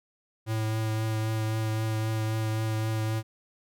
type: tone with vibrato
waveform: square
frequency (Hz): 110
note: A2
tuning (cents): 0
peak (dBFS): -27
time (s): 0.46-3.23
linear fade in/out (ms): 50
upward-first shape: triangle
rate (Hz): 3.8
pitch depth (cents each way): 16
effects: none